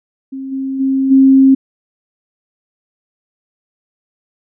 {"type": "tone with level steps", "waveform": "sine", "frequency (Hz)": 267.7, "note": "C4", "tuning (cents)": 40, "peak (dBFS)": [-22, -17, -11, -4], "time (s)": [0.32, 1.55], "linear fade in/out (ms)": 10, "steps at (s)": [0.51, 0.79, 1.1], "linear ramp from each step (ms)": 20, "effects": []}